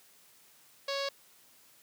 sawtooth tone with low-pass filter, 554.4 Hz, C#5, in tune, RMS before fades -34 dBFS, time 0.88-1.09 s, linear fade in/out 5 ms, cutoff 4600 Hz, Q 3.9, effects white hiss -61 dBFS RMS until 1.82 s + high-pass 100 Hz 12 dB/octave

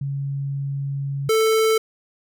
sine / square tone pair in turn, 139.1 / 441.6 Hz, C#3 / A4, +6 / +6 cents, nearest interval octave + minor sixth, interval 2000 cents, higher second, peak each -23 / -16 dBFS, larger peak second, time 0.01-1.29 / 1.29-1.78 s, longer first, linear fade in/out 5 ms, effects none

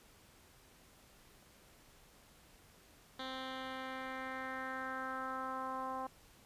10% pulse tone with low-pass filter sweep, 261.6 Hz, C4, in tune, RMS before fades -42 dBFS, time 3.19-6.07 s, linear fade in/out 5 ms, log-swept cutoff 3600 to 950 Hz, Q 3.1, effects pink hiss -63 dBFS RMS until 6.45 s + resampled to 32000 Hz

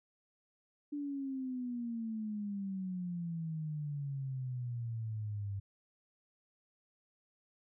sine exponential sweep, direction down, 293.7 to 98 Hz, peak -36 dBFS, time 0.92-5.6 s, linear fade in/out 10 ms, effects none

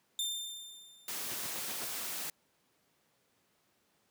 sawtooth tone with exponential decay, 3592 Hz, A7, 35 cents sharp, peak -28 dBFS, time 0.19-1.44 s, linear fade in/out 2 ms, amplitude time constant 270 ms
white noise, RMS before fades -39 dBFS, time 1.08-2.3 s, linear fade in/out 2 ms
pink noise bursts, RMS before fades -45 dBFS, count 5, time 1.3-1.846 s, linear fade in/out 5 ms, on 42 ms, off 84 ms
effects pink hiss -73 dBFS RMS until 4.1 s + high-pass 150 Hz 12 dB/octave

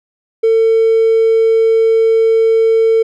triangle tone with hard clipping, 450 Hz, A4, 39 cents sharp, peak -8 dBFS, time 0.43-3.03 s, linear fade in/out 10 ms, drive 4 dB, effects none

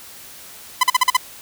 sawtooth tone bursts, 1010 Hz, B5, 39 cents sharp, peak -7 dBFS, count 6, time 0.81-1.169 s, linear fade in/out 5 ms, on 24 ms, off 43 ms, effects white hiss -40 dBFS RMS until 1.41 s

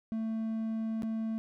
triangle tone with dropouts, 222.5 Hz, A3, 20 cents sharp, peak -29 dBFS, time 0.12-1.38 s, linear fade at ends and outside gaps 0 ms, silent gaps 1.022-1.032 s, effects none

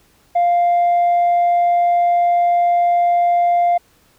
triangle tone with tanh clipping, 698.5 Hz, F5, in tune, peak -12 dBFS, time 0.35-3.78 s, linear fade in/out 10 ms, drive 6 dB, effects pink hiss -55 dBFS RMS until 4.18 s

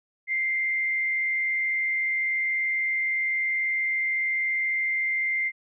sine tone with frequency modulation, 2093 Hz, C7, in tune, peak -23 dBFS, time 0.27-5.52 s, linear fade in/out 50 ms, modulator 85.7 Hz, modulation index 0.45, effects none

